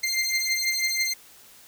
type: beating tone pair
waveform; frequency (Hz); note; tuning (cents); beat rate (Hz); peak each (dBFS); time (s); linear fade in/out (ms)
20% pulse; 2093 / 2099.1; C7 / C7; 0 / +5; 6.1; -21; 0.03-1.14; 10
effects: white hiss -51 dBFS RMS until 1.67 s